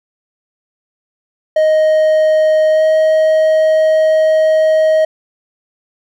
triangle tone with pitch glide, 624 to 629.4 Hz, D#5 to D#5, +5 to +20 cents, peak -6 dBFS, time 1.56-5.05 s, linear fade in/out 5 ms, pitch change +15 cents, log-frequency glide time 2.71-2.84 s, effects none

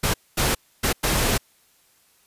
pink noise bursts at uneven times, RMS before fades -21 dBFS, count 4, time 0.03-0.14 / 0.37-0.55 / 0.83-0.93 / 1.03-1.38 s, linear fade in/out 10 ms, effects white hiss -60 dBFS RMS until 2.26 s + resampled to 32000 Hz

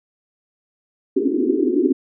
pink band-pass noise, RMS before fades -18 dBFS, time 1.16-1.93 s, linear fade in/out 10 ms, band 250 to 410 Hz, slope 96 dB/octave, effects none

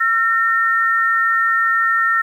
sine tone pair together, 1353 / 1828.1 Hz, E6 / A#6, +45 / -34 cents, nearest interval perfect fourth, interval 521 cents, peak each -16 dBFS, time 0-2.22 s, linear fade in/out 10 ms, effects 8-bit

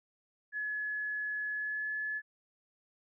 sine tone with pitch glide, 1701 to 1715.8 Hz, G#6 to A6, +41 to -44 cents, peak -33 dBFS, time 0.52-2.22 s, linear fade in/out 50 ms, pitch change +15 cents, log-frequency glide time 1.51-1.91 s, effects none

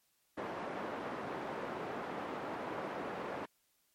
pink band-pass noise, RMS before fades -41 dBFS, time 0.37-3.46 s, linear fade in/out 10 ms, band 290 to 1300 Hz, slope 12 dB/octave, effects white hiss -75 dBFS RMS until 3.94 s + MP3 64 kbps

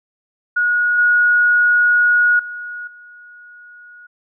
sine tone with level steps, 1450 Hz, F#6, 35 cents flat, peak -13 / -10 / -26 / -38 dBFS, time 0.56-4.07 s, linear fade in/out 10 ms, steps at 0.98 / 2.39 / 2.87 s, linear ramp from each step 5 ms, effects none

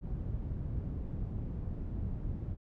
white low-pass noise, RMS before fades -37 dBFS, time 0.01-2.57 s, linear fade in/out 50 ms, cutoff 110 Hz, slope 12 dB/octave, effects none

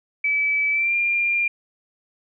sine tone with pitch glide, 2300 to 2395 Hz, D7 to D7, -37 to +33 cents, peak -18 dBFS, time 0.24-1.48 s, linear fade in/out 5 ms, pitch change +70 cents, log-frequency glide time 0.71-0.95 s, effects none

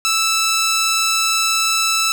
10% pulse tone, 1318.5 Hz, E6, in tune, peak -7 dBFS, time 0.05-2.12 s, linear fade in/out 0 ms, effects none

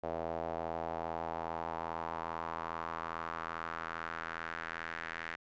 sawtooth tone with band-pass filter sweep, 82.41 Hz, E2, in tune, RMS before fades -40 dBFS, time 0.03-5.36 s, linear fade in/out 10 ms, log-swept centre 630 to 1800 Hz, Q 2.7, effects resampled to 16000 Hz

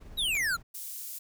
brown noise with tremolo, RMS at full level -45 dBFS, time 0-0.63 s, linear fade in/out 20 ms, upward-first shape sine, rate 18 Hz, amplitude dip 30%
square exponential sweep, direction down, 3951 to 1315 Hz, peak -27 dBFS, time 0.17-0.57 s, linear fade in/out 20 ms
clicks, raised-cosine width 0.2 ms, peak -27 dBFS, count 2, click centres 0.353 / 0.369 s
pink high-pass noise, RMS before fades -40 dBFS, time 0.74-1.19 s, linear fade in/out 10 ms, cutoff 10000 Hz, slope 12 dB/octave
effects none

